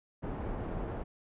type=low-pass noise; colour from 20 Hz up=pink; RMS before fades=-37 dBFS; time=0.22-1.04 s; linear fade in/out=20 ms; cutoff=860 Hz; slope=12 dB/octave; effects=resampled to 8000 Hz